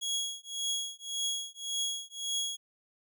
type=tone with tremolo; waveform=25% pulse; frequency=3322 Hz; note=G#7; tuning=in tune; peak=-25 dBFS; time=0.01-2.57 s; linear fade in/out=20 ms; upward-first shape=triangle; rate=1.8 Hz; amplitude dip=100%; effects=none